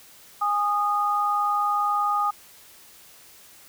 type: tone pair together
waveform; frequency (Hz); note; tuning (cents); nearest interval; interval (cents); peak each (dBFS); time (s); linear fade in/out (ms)
sine; 823 / 1233.1; G#5 / D#6; -16 / -16; perfect fifth; 700; -25 / -22; 0.41-2.31; 10
effects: white hiss -50 dBFS RMS until 3.68 s